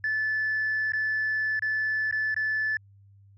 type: tone with dropouts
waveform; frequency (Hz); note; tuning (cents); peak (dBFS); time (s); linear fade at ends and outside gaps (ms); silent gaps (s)
sine; 1741; A6; -19; -23; 0.04-2.77; 2; 0.921-0.934 / 1.594-1.622 / 2.112-2.125 / 2.344-2.364
effects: tanh soft clip ceiling -21 dBFS + added 99 Hz sine -52 dBFS peak until 3.37 s